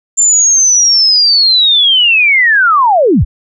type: linear sweep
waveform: sine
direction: down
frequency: 7280 to 31.41 Hz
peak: -5 dBFS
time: 0.17-3.25 s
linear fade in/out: 20 ms
effects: none